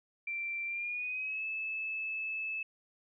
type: tone with pitch glide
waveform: sine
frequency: 2353 to 2611 Hz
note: D7 to E7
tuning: +3 to -17 cents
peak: -34 dBFS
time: 0.27-2.63 s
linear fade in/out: 5 ms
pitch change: +180 cents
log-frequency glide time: 0.66-1.45 s
effects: none